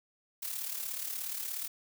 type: noise with amplitude modulation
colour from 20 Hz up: blue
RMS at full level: -35 dBFS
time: 0.42-1.68 s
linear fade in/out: 10 ms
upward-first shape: sine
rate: 36.8 Hz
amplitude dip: 60%
effects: none